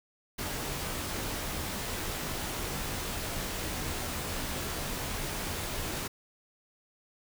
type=noise with comb filter; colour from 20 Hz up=pink; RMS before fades=-35 dBFS; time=0.38-6.08 s; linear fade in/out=10 ms; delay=18 ms; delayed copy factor=-0.5; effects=none